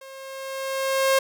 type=tone with level ramp; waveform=sawtooth; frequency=536 Hz; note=C5; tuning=42 cents sharp; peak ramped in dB=-37 to -12 dBFS; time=0.01-1.19 s; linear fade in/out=5 ms; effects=none